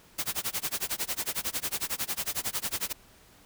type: noise with tremolo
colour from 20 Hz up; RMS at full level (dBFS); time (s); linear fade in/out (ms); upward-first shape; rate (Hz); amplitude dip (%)
white; -29; 0.18-2.93; 10; sine; 11; 100
effects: pink hiss -57 dBFS RMS until 3.45 s